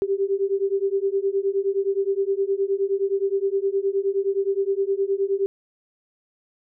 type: beating tone pair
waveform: sine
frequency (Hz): 388.3 / 397.9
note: G4 / G4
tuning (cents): -16 / +26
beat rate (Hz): 9.6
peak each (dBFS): -23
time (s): 0.02-5.46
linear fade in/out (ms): 0
effects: none